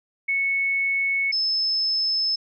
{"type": "tone pair in turn", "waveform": "sine", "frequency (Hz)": [2207, 5229], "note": ["C#7", "E8"], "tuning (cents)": [-8, -15], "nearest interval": "octave + minor third", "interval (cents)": 1493, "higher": "second", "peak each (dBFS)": -20, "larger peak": "neither", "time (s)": [[0.28, 1.32], [1.32, 2.36]], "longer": "neither", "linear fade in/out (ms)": 10, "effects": []}